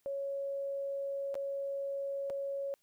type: tone with dropouts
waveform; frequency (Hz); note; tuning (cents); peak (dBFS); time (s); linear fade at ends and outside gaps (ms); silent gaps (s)
sine; 554.4; C#5; 0; -34; 0.06-2.74; 0; 1.343-1.353 / 2.299-2.303
effects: white hiss -75 dBFS RMS until 2.82 s